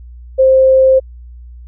sine tone, 526 Hz, C5, 9 cents sharp, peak -5 dBFS, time 0.38-1 s, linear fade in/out 20 ms, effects added 60 Hz sine -31 dBFS peak until 1.67 s

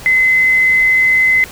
sine tone, 2044 Hz, C7, 41 cents flat, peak -8 dBFS, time 0.06-1.44 s, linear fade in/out 0 ms, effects pink hiss -33 dBFS RMS until 1.51 s

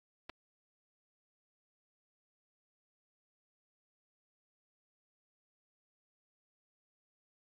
clicks, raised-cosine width 0.3 ms, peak -29 dBFS, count 2, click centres 0.295 / 0.298 s, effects AAC 64 kbps

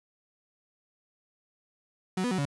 35% pulse tone with pitch steps, 185.7 / 246.3 / 186.7 / 141.9 Hz, F#3 / B3 / F#3 / C#3, +7 / -5 / +16 / +41 cents, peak -25 dBFS, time 2.17-2.454 s, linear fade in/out 5 ms, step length 71 ms, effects resampled to 24000 Hz

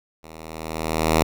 5% pulse tone with level ramp, 79.8 Hz, D#2, 44 cents sharp, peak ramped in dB -30 to -3 dBFS, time 0.23-1.23 s, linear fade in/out 5 ms, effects none

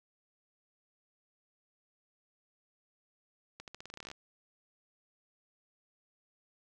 accelerating click train, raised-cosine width 0.2 ms, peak -28 dBFS, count 15, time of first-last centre 3.6-4.115 s, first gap 78 ms, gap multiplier 0.87, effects none

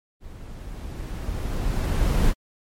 brown noise with level ramp, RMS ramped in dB -41 to -17 dBFS, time 0.2-2.34 s, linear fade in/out 50 ms, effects MP3 64 kbps

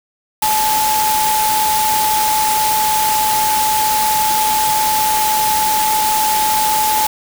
sine tone in noise, 863 Hz, A5, 34 cents flat, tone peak -14 dBFS, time 0.42-7.07 s, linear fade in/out 5 ms, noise white, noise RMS -19 dBFS, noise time 0.42-7.07 s, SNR +2 dB, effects none

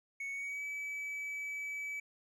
triangle tone with pitch glide, 2217 to 2293 Hz, C#7 to D7, 0 to -42 cents, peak -36 dBFS, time 0.2-2 s, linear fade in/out 5 ms, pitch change +58 cents, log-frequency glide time 0.32-0.64 s, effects none

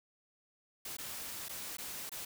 white noise with dropouts, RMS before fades -43 dBFS, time 0.85-2.25 s, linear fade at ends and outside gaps 5 ms, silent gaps 0.969-0.984 / 1.485-1.492 / 1.77-1.783 / 2.095-2.117 s, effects none

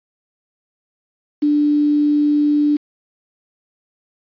sine tone with quantisation, 294.8 Hz, D4, 7 cents sharp, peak -12 dBFS, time 1.42-2.77 s, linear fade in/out 10 ms, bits 6, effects resampled to 11025 Hz

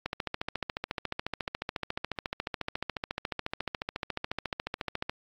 click train, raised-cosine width 0.3 ms, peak -15 dBFS, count 72, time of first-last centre 0.06-5.095 s, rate 14.1 Hz, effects AAC 64 kbps

